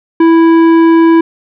sine tone with tanh clipping, 329.7 Hz, E4, in tune, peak -5 dBFS, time 0.2-1.21 s, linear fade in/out 5 ms, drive 12 dB, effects none

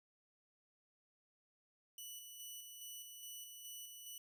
10% pulse tone with tremolo, 2960 Hz, F#7, in tune, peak -40 dBFS, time 1.98-4.18 s, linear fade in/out 2 ms, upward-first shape square, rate 2.4 Hz, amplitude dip 35%, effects none

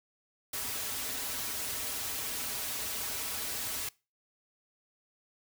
white noise with comb filter, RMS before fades -36 dBFS, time 0.53-3.89 s, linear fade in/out 5 ms, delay 5.7 ms, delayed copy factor -0.95, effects noise-tail reverb RT60 0.3 s tail -23 dB re dry

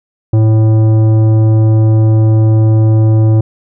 sine tone with tanh clipping, 109.9 Hz, A2, 2 cents flat, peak -7 dBFS, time 0.33-3.41 s, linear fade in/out 5 ms, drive 12 dB, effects none

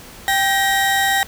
35% pulse tone pair together, 784 / 1892.3 Hz, G5 / A#6, 0 / +25 cents, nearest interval octave + minor third, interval 1525 cents, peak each -16 dBFS, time 0.28-1.23 s, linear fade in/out 0 ms, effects pink hiss -39 dBFS RMS until 1.27 s

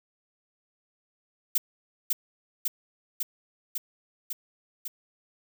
violet noise with echo, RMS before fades -23 dBFS, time 1.55-1.58 s, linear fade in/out 5 ms, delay 550 ms, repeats 6, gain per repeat -2 dB, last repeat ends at 4.88 s, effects none

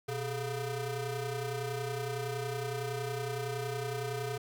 30% pulse ring-modulated tone, 277.2 Hz, C#4, in tune, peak -28 dBFS, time 0.08-4.38 s, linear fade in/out 10 ms, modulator 154 Hz, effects none

